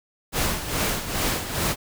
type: noise with tremolo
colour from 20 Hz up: pink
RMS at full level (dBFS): -23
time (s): 0.32-1.76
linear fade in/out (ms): 50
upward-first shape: sine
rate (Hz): 2.4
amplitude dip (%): 65
effects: none